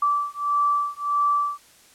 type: beating tone pair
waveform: sine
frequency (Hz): 1161 / 1162.6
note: D6 / D6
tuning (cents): -20 / -18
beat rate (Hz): 1.6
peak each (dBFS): -23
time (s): 0.02-1.58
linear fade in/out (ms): 5
effects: white hiss -53 dBFS RMS until 1.94 s + low-pass 11000 Hz 12 dB/octave